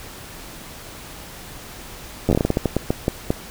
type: slowing click train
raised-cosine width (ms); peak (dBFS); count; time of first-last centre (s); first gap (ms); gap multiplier
2; -4; 15; 2.29-3.305; 10; 1.27
effects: pink hiss -38 dBFS RMS until 3.5 s